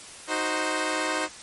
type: chord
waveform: 10% pulse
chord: C diminished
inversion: first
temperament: equal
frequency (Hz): 311.1 / 370 / 523.3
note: Eb4 / Gb4 / C5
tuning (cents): 0 / 0 / 0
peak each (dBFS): -20 / -24 / -21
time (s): 0.27-1.29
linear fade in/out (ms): 50
effects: white hiss -43 dBFS RMS until 1.42 s + MP3 48 kbps